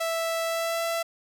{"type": "tone with pitch glide", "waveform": "sawtooth", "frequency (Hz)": [659.3, 667.7], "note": ["E5", "E5"], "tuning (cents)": [0, 22], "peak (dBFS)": -22, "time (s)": [0, 1.03], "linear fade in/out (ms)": 10, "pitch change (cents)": 22, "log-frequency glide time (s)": [0.45, 0.82], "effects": []}